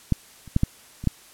clicks, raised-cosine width 5 ms, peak -6 / -29 / -6 / -6 / -21 / -7 dBFS, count 6, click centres 0.123 / 0.477 / 0.564 / 0.634 / 1.04 / 1.073 s, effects white hiss -50 dBFS RMS until 1.33 s + low-pass 12000 Hz 12 dB/octave

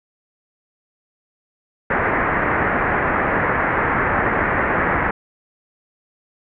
white low-pass noise, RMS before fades -19 dBFS, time 1.9-5.11 s, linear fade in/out 5 ms, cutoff 2000 Hz, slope 48 dB/octave, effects none

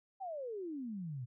sine exponential sweep, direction down, 798 to 116.54 Hz, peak -39 dBFS, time 0.2-1.26 s, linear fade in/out 20 ms, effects none

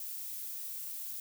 violet noise, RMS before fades -41 dBFS, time 0-1.2 s, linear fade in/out 2 ms, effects none

